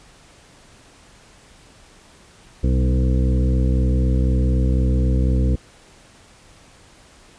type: harmonic tone with a mistuned harmonic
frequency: 64 Hz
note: C2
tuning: 38 cents flat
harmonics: 1 / 2 / 3 / 4 / 5 / 7 / 8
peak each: -16 / -22 / -26 / -28 / -30 / -33 / -34 dBFS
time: 2.63-5.56 s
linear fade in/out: 10 ms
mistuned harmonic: 2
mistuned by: -26 cents
effects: pink hiss -49 dBFS RMS until 7.38 s + resampled to 22050 Hz